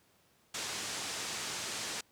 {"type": "low-pass noise", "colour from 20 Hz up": "white", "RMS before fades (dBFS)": -39, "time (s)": [0.54, 2.01], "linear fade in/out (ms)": 5, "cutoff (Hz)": 7900, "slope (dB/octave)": 24, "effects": ["pink hiss -68 dBFS RMS until 2.11 s", "high-pass 100 Hz 12 dB/octave"]}